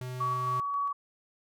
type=tone; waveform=square; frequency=126.7 Hz; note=B2; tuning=45 cents sharp; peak=-36 dBFS; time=0.01-0.6 s; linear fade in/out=2 ms
type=tone with tremolo; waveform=sine; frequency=1131 Hz; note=C#6; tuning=34 cents sharp; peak=-27 dBFS; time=0.2-0.93 s; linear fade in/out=10 ms; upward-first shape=square; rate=3.7 Hz; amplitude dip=25%
effects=none